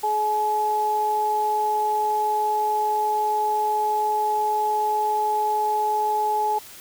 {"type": "tone pair together", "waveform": "sine", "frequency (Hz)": [424.5, 850.5], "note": ["G#4", "G#5"], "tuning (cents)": [38, 41], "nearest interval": "octave", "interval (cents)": 1203, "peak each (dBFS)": [-28, -20], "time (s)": [0.03, 6.59], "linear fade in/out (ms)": 10, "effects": ["white hiss -43 dBFS RMS until 6.8 s"]}